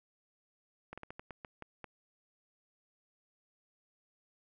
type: slowing click train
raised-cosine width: 0.5 ms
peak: -29 dBFS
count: 9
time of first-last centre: 0.93-1.843 s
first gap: 46 ms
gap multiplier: 1.25
effects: none